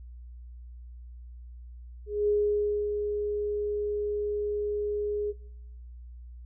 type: tone with ADSR envelope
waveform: sine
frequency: 415.3 Hz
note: G#4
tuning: in tune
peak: -21 dBFS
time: 2.06-5.33 s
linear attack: 220 ms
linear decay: 600 ms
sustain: -6 dB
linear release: 31 ms
effects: noise-tail reverb RT60 0.9 s tail -23 dB re dry + added 60 Hz sine -42 dBFS peak until 6.45 s